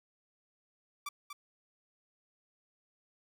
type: tone with echo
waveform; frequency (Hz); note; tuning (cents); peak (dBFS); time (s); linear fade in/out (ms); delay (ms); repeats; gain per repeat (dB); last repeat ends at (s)
sawtooth; 1163; D6; -17; -33; 1.06-1.09; 5; 240; 1; -6; 1.33
effects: none